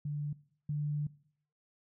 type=tone pair in turn; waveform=sine; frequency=146.83 / 147.77 Hz; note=D3 / D3; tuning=0 / +11 cents; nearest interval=unison; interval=11 cents; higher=second; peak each=-33 / -31 dBFS; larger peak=second; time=0.05-0.33 / 0.69-1.07 s; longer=second; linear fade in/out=5 ms; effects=noise-tail reverb RT60 0.6 s tail -20 dB re dry